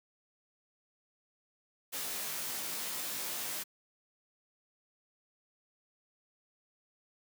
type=noise with comb filter; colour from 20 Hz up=white; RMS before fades=-38 dBFS; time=1.92-3.64 s; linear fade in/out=20 ms; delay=17 ms; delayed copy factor=-0.9; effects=high-pass 150 Hz 12 dB/octave